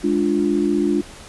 sine chord, D diminished, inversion second, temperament equal, 207.7 / 293.7 / 349.2 Hz, Ab3 / D4 / F4, 0 / 0 / 0 cents, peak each -22 / -19 / -20 dBFS, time 0.03-1.02 s, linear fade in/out 20 ms, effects pink hiss -40 dBFS RMS until 1.28 s + resampled to 24000 Hz

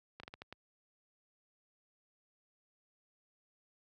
slowing click train, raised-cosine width 0.3 ms, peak -30 dBFS, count 6, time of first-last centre 0.2-0.526 s, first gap 34 ms, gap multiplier 1.33, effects high-pass 60 Hz 12 dB/octave

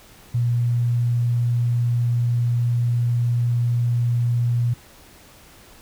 sine tone, 119.8 Hz, A#2, 48 cents sharp, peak -17 dBFS, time 0.34-4.74 s, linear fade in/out 10 ms, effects pink hiss -48 dBFS RMS until 5.81 s

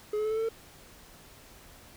triangle tone with pitch steps, 421.9 / 427.8 / 433.8 / 439.8 / 446 / 452.2 Hz, G#4 / A4 / A4 / A4 / A4 / A4, +27 / -49 / -25 / -1 / +23 / +47 cents, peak -25 dBFS, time 0.13-0.49 s, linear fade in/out 5 ms, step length 60 ms, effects pink hiss -53 dBFS RMS until 1.96 s

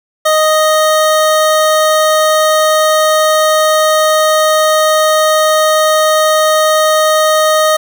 25% pulse tone, 622.3 Hz, D#5, in tune, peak -4 dBFS, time 0.25-7.77 s, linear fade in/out 10 ms, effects 7-bit

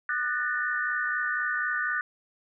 sine tone cluster, 1212 / 1482 / 1775 / 1839 Hz, D#6 / F#6 / A6 / A#6, -46 / +2 / +15 / -24 cents, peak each -34 / -28 / -32 / -36 dBFS, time 0.09-2.01 s, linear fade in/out 2 ms, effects none

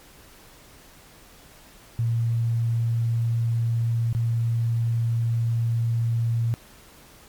sine tone with dropouts, 116 Hz, A#2, 8 cents flat, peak -20 dBFS, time 1.99-6.54 s, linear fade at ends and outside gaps 0 ms, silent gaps 4.128-4.149 s, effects pink hiss -50 dBFS RMS until 7.28 s + MP3 96 kbps

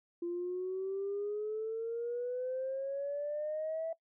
sine exponential sweep, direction up, 342.6 to 659.3 Hz, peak -33 dBFS, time 0.22-3.93 s, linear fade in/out 5 ms, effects noise-tail reverb RT60 0.1 s tail -21 dB re dry + tanh soft clip ceiling -29 dBFS

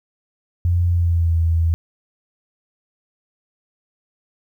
sine tone with pitch glide, 87.31 to 82.65 Hz, F2 to E2, 0 to +5 cents, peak -14 dBFS, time 0.65-1.74 s, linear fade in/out 0 ms, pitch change -95 cents, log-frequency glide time 0.88-1.36 s, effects 9-bit

